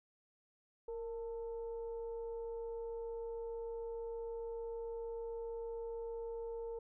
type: tone with frequency modulation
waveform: sine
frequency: 462.3 Hz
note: A#4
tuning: 14 cents flat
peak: -40 dBFS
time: 0.88-6.79 s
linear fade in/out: 5 ms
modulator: 429 Hz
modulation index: 0.4
effects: none